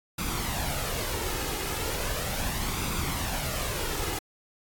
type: noise with flanger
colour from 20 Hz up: pink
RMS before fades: -31 dBFS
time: 0.18-4.19 s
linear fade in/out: 5 ms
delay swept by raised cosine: 0.82 to 2.42 ms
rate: 0.37 Hz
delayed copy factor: +0.5
effects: AAC 64 kbps